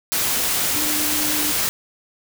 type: tone in noise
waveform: sine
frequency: 300 Hz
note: D4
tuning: 37 cents sharp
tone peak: -28 dBFS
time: 0.76-1.52 s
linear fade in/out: 0 ms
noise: white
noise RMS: -21 dBFS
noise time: 0.12-1.69 s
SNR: -10 dB
effects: none